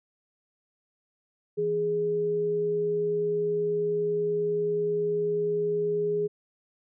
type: tone pair together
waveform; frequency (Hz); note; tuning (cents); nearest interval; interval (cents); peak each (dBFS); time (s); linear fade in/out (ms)
sine; 164.81 / 415.8; E3 / G#4; 0 / +2; octave + major third; 1602; -36 / -24; 1.57-6.28; 20
effects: none